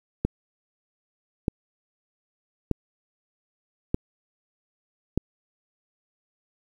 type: click train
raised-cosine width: 3 ms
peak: -9 dBFS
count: 5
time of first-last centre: 0.25-5.176 s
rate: 0.812 Hz
effects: 8-bit